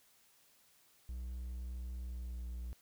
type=tone with pitch glide; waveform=triangle; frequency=61.5 to 60.1 Hz; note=B1 to B1; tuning=-7 to -46 cents; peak=-38 dBFS; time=1.09-2.73 s; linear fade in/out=0 ms; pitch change=-39 cents; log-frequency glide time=1.92-2.56 s; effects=white hiss -68 dBFS RMS until 2.81 s